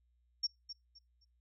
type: tone with echo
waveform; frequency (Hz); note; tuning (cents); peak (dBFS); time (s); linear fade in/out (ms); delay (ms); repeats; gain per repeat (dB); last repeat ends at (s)
sine; 5500; F8; -27; -30; 0.43-0.47; 10; 260; 3; -12; 1.25
effects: noise-tail reverb RT60 0.2 s tail -26 dB re dry + added 60 Hz sine -70 dBFS peak until 1.4 s